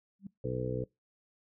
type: tone with exponential growth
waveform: sine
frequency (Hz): 196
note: G3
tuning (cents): 0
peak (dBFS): -36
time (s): 0.19-0.27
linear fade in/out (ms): 5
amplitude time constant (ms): 17
type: harmonic tone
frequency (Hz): 63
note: B1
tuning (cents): +35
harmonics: 1 / 2 / 3 / 4 / 5 / 6 / 7 / 8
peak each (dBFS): -47 / -36 / -43 / -45 / -42 / -47 / -37 / -38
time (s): 0.44-0.84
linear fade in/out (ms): 5
effects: noise-tail reverb RT60 0.2 s tail -23 dB re dry